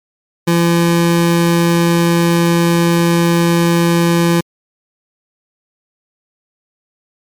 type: tone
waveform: 25% pulse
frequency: 170 Hz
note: F3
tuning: 46 cents flat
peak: -6 dBFS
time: 0.47-4.41 s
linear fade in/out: 10 ms
effects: MP3 96 kbps